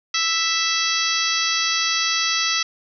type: harmonic tone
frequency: 659.3 Hz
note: E5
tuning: in tune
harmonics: 2 / 3 / 4 / 5 / 6 / 7 / 8 / 9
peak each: -27 / -27 / -27 / -27 / -27 / -27 / -27 / -27 dBFS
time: 0.14-2.63 s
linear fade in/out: 5 ms
effects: none